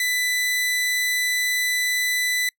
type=tone; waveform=sawtooth; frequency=1993 Hz; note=B6; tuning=15 cents sharp; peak=-17 dBFS; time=0-2.49 s; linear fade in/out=2 ms; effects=noise-tail reverb RT60 0.1 s tail -26 dB re dry